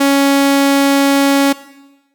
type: tone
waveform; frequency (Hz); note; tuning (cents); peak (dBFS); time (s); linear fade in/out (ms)
sawtooth; 277.9; C#4; +4; -5; 0-1.53; 10
effects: noise-tail reverb RT60 1.0 s tail -17 dB re dry